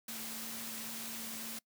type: tone in noise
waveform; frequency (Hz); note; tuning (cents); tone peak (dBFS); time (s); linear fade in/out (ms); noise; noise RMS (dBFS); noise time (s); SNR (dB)
sine; 225.5; A3; +43; -49; 0.08-1.59; 5; white; -43; 0.08-1.59; -9
effects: noise-tail reverb RT60 0.1 s tail -24 dB re dry + high-pass 100 Hz 12 dB/octave